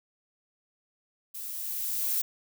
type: noise with level ramp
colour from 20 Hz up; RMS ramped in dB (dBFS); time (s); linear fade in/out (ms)
violet; -39 to -27; 1.34-2.22; 10
effects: none